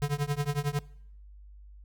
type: tone with tremolo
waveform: square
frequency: 144.7 Hz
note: D3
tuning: 25 cents flat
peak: -24 dBFS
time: 0.02-0.79 s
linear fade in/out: 0 ms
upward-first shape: triangle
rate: 11 Hz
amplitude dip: 100%
effects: noise-tail reverb RT60 0.7 s tail -22 dB re dry + added 50 Hz sine -47 dBFS peak until 1.84 s